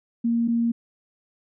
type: tone pair in turn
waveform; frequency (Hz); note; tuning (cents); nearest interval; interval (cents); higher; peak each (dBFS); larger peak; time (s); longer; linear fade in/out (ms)
sine; 233.1 / 233.1; A#3 / A#3; 0 / 0; unison; 0; neither; -19; neither; 0.24-0.48 / 0.48-0.72; neither; 10
effects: none